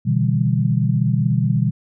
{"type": "chord", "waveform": "sine", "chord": "E minor seventh", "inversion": "second", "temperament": "just", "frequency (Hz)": [123.61, 148.33, 164.81, 197.78], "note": ["B2", "D3", "E3", "G3"], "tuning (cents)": [2, 18, 0, 16], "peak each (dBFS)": [-18, -21, -22, -22], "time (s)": [0.05, 1.71], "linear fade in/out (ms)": 20, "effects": []}